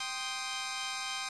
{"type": "chord", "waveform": "10% pulse", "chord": "C minor", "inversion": "second", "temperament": "equal", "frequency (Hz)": [784, 1046.5, 1244.5], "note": ["G5", "C6", "Eb6"], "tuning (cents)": [0, 0, 0], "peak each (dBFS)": -31, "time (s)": [0, 1.29], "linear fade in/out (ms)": 5, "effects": ["resampled to 22050 Hz", "8-bit"]}